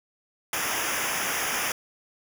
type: noise with comb filter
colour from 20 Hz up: pink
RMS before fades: -28 dBFS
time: 0.53-1.72 s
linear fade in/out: 2 ms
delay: 0.24 ms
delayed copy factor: -1
effects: none